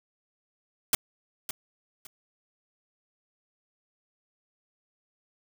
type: noise with echo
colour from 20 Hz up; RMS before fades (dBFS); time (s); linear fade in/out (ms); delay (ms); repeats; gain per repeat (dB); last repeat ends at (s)
white; -22; 0.93-0.95; 2; 560; 2; -12; 2.07
effects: none